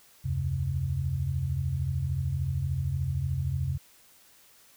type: tone cluster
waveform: sine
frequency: 76.7 / 90 / 133.6 Hz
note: D#2 / F#2 / C3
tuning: -24 / -47 / +36 cents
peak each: -34 / -31 / -29 dBFS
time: 0.24-3.78 s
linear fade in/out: 20 ms
effects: white hiss -58 dBFS RMS until 4.76 s